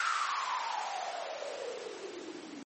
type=noise with band-pass filter sweep; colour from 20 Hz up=blue; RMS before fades=-37 dBFS; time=0-2.63 s; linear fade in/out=2 ms; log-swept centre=1400 to 270 Hz; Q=8.9; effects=MP3 32 kbps